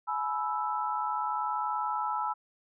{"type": "chord", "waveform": "sine", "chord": "E major", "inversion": "first", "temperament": "equal with one note detuned", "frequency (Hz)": [847.1, 987.8, 1318.5], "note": ["G#5", "B5", "E6"], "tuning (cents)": [34, 0, 0], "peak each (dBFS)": -33, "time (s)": [0.07, 2.34], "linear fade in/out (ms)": 20, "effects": []}